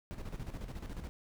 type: noise with tremolo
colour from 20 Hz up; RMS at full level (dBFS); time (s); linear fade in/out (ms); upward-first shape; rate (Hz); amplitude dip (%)
brown; -40; 0.11-1.09; 0; square; 14; 60
effects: none